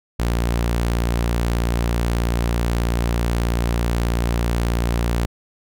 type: tone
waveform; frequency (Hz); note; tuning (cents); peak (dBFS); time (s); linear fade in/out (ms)
sawtooth; 58.4; A#1; +4; -14; 0.19-5.26; 10
effects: none